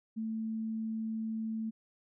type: tone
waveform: sine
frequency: 221.7 Hz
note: A3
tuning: 13 cents sharp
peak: -33 dBFS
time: 0.16-1.71 s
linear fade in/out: 20 ms
effects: none